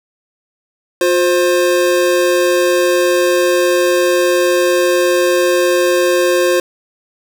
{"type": "tone pair together", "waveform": "square", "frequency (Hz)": [356.5, 525], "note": ["F4", "C5"], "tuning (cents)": [36, 6], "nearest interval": "perfect fifth", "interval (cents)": 670, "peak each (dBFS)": -14, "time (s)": [1.01, 6.6], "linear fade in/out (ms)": 2, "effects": []}